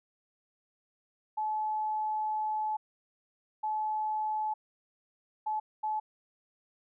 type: tone bursts at uneven times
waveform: sine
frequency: 860 Hz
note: A5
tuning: 40 cents flat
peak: -29 dBFS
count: 4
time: 1.37-2.77 / 3.63-4.54 / 5.46-5.6 / 5.83-6 s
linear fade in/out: 10 ms
effects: none